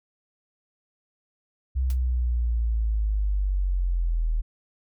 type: linear sweep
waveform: sine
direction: down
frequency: 65.41 to 38.89 Hz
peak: -21 dBFS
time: 1.75-4.42 s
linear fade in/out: 20 ms
type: noise with exponential decay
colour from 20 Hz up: white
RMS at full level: -38 dBFS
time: 1.9-1.98 s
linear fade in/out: 1 ms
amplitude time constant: 17 ms
effects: none